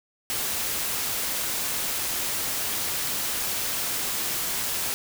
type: noise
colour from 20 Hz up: white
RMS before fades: -28 dBFS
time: 0.3-4.94 s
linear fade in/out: 0 ms
effects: none